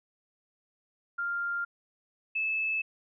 sine tone pair in turn, 1396.9 / 2613 Hz, F6 / E7, 0 / -16 cents, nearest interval major seventh, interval 1084 cents, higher second, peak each -29 / -27 dBFS, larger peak second, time 1.18-1.65 / 2.35-2.82 s, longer neither, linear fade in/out 10 ms, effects none

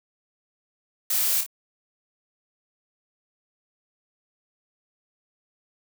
blue noise with echo, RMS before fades -24 dBFS, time 1.1-1.41 s, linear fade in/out 5 ms, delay 27 ms, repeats 2, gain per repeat -6 dB, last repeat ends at 1.464 s, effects none

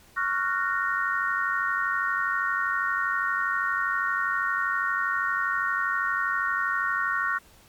sine chord, Gb major seventh, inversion second, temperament just, 1110 / 1387.5 / 1480 / 1850 Hz, Db6 / F6 / Gb6 / Bb6, +2 / -12 / 0 / -14 cents, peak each -29 dBFS, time 0.16-7.39 s, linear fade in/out 20 ms, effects pink hiss -55 dBFS RMS until 7.68 s + MP3 96 kbps

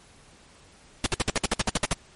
pink noise bursts, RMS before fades -23 dBFS, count 12, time 1.04-1.932 s, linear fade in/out 2 ms, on 23 ms, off 56 ms, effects pink hiss -54 dBFS RMS until 2.15 s + MP3 48 kbps

